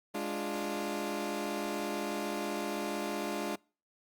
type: chord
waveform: 20% pulse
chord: D diminished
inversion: second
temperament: equal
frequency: 207.7 / 293.7 / 349.2 Hz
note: Ab3 / D4 / F4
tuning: 0 / 0 / 0 cents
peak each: -33 dBFS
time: 0.14-3.56 s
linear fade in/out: 10 ms
effects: noise-tail reverb RT60 0.4 s tail -26 dB re dry + Opus 48 kbps